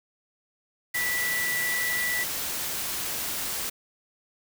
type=tone in noise; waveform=sine; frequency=1964 Hz; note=B6; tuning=10 cents flat; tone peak=-26 dBFS; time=0.94-2.24 s; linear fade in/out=10 ms; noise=white; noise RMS=-31 dBFS; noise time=0.94-3.7 s; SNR=+2 dB; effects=none